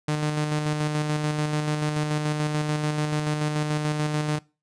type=tone with tremolo; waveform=sawtooth; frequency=151 Hz; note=D3; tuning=48 cents sharp; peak=-18 dBFS; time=0.08-4.39 s; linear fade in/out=5 ms; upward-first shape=square; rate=6.9 Hz; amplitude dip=35%; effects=noise-tail reverb RT60 0.3 s tail -22 dB re dry + resampled to 22050 Hz